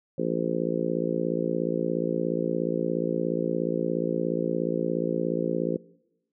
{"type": "harmonic tone", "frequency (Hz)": 57, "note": "A#1", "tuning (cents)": -38, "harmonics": [3, 4, 5, 6, 7, 8, 9], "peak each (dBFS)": [-32, -32, -32, -32, -32, -32, -32], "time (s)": [0.18, 5.77], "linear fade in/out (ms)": 5, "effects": ["noise-tail reverb RT60 0.9 s tail -22 dB re dry"]}